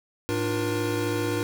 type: tone cluster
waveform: square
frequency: 106.8 / 297.4 / 352.6 / 475.7 Hz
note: G#2 / D4 / F4 / A#4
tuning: +49 / +22 / +17 / +35 cents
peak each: -31 dBFS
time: 0.29-1.43 s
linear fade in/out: 0 ms
effects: none